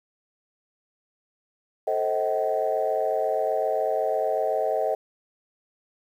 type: chord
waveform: sine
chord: A diminished seventh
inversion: none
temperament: just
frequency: 440 / 528 / 633.6 / 760.3 Hz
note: A4 / C5 / Eb5 / Gb5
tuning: 0 / +16 / +31 / +47 cents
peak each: -28 / -28 / -25 / -28 dBFS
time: 1.87-4.95 s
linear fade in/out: 5 ms
effects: tanh soft clip ceiling -13 dBFS + 9-bit